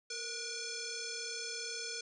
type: tone with frequency modulation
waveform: sine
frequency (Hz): 461.3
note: A#4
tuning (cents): -18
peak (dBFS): -38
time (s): 0.1-2.01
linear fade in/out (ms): 5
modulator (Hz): 960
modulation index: 6.8
effects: none